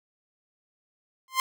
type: tone with exponential growth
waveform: sawtooth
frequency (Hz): 1046.5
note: C6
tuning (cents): 0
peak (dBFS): -15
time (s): 1.28-1.4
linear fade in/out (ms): 1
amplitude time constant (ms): 24
effects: none